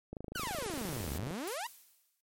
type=click train; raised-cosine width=2 ms; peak=-28 dBFS; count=32; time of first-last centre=0.13-1.309 s; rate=26.3 Hz
type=exponential two-way sweep; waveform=sawtooth; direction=down then up; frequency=1568 to 64.3 to 1019 Hz; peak=-33 dBFS; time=0.35-1.67 s; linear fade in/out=5 ms; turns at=1.12 s
type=noise; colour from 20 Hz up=white; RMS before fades=-45 dBFS; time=0.37-1.18 s; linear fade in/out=0 ms
type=noise with exponential decay; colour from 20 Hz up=blue; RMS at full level=-40 dBFS; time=1.47-2.21 s; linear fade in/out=5 ms; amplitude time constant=160 ms
effects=MP3 64 kbps